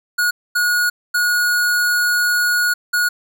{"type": "tone bursts at uneven times", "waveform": "square", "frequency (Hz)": 1449, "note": "F#6", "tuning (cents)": -37, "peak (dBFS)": -15, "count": 4, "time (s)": [[0.18, 0.31], [0.55, 0.9], [1.14, 2.74], [2.93, 3.09]], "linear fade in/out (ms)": 10, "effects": []}